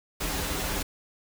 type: noise with comb filter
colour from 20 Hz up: pink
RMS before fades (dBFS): -30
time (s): 0.2-0.83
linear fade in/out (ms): 10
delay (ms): 8.7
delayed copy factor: -0.65
effects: none